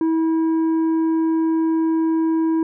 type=tone with tanh clipping; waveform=triangle; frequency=323.6 Hz; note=E4; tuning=32 cents flat; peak=-17 dBFS; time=0.01-2.63 s; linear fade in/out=2 ms; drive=10 dB; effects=none